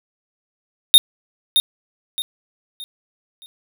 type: tone with echo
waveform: square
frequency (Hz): 3686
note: A#7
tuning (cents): -20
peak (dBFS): -4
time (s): 0.94-0.98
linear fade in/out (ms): 0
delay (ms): 620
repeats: 4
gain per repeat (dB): -9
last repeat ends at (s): 3.46
effects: none